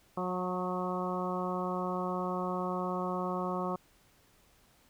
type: harmonic tone with a mistuned harmonic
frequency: 181.7 Hz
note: F#3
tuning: 31 cents flat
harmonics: 1 / 2 / 3 / 4 / 5 / 6 / 7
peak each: -36 / -38 / -39 / -40 / -42 / -38 / -43 dBFS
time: 0.17-3.76 s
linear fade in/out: 5 ms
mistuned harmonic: 6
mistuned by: +15 cents
effects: pink hiss -65 dBFS RMS until 4.89 s